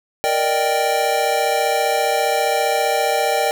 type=chord; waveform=square; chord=Eb major seventh; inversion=second; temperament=equal; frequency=466.2 / 587.3 / 622.3 / 784 Hz; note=Bb4 / D5 / Eb5 / G5; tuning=0 / 0 / 0 / 0 cents; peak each=-24 / -23 / -25 / -20 dBFS; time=0.24-3.51 s; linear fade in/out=0 ms; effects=none